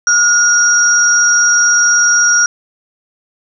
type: tone pair together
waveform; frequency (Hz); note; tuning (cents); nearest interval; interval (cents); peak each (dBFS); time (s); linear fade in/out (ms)
sine; 1423 / 5692; F6 / F8; +32 / +32; 2 octaves; 2400; -10; 0.07-2.46; 2
effects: none

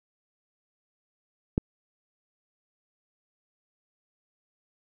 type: click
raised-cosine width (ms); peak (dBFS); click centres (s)
3; -10; 1.579
effects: none

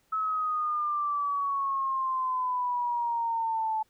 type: exponential sweep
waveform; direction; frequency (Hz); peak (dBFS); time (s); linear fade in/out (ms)
sine; down; 1298 to 869; -26; 0.12-3.83; 10
effects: pink hiss -69 dBFS RMS until 3.89 s

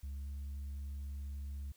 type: tone with pitch glide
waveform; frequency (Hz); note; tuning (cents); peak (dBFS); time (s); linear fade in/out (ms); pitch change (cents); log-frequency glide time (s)
sine; 69.4 to 70.13; C#2 to C#2; +3 to +21; -37; 0.03-1.72; 5; +18; 0.14-0.29
effects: tanh soft clip ceiling -39 dBFS + white hiss -68 dBFS RMS until 1.76 s

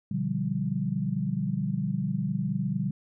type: chord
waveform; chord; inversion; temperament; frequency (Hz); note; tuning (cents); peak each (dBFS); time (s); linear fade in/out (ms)
sine; G dominant seventh; first; just; 122.5 / 147 / 176.4 / 196; B2 / D3 / F3 / G3; -14 / +2 / +18 / 0; -34 / -31 / -32 / -30; 0.11-2.91; 5
effects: none

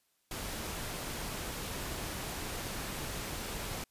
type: noise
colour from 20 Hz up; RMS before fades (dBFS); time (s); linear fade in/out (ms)
pink; -39; 0.31-3.84; 2
effects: white hiss -75 dBFS RMS until 3.9 s + resampled to 32000 Hz

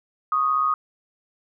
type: tone pair together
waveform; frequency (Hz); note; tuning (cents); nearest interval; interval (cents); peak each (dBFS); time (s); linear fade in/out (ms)
sine; 1108.7 / 1244.5; C#6 / D#6; 0 / 0; major second; 200; -26 / -19; 0.32-0.74; 2
effects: none

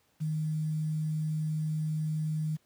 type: tone with quantisation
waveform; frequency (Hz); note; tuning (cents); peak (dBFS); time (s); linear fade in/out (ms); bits
sine; 155.3; D#3; -3; -28; 0.2-2.57; 20; 9
effects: pink hiss -70 dBFS RMS until 2.65 s + high-pass 80 Hz 12 dB/octave

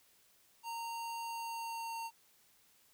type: tone with pitch glide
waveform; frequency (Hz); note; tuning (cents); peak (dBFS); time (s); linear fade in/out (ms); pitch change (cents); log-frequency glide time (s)
square; 924 to 915.5; A#5 to A#5; -16 to -32; -40; 0.63-2.11; 50; -16; 1.22-1.96
effects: white hiss -68 dBFS RMS until 2.93 s

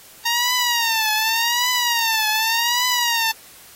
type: tone with vibrato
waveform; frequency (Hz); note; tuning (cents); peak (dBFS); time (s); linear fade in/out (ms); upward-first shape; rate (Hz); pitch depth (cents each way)
10% pulse; 925; A#5; -14; -9; 0.25-3.32; 10; triangle; 0.86; 140
effects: white hiss -45 dBFS RMS until 3.75 s + AAC 48 kbps

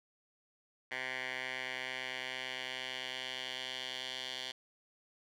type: tone with band-pass filter sweep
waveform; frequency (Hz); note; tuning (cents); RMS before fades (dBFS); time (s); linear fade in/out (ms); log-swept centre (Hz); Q
10% pulse; 128.9; C3; -26; -41; 0.91-4.52; 10; 2100 to 3500; 2.5
effects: none

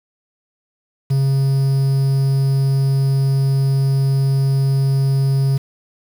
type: tone with quantisation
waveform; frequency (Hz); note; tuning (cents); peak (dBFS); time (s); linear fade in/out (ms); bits
triangle; 135.9; C#3; -34; -11; 1.1-5.58; 10; 6
effects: none

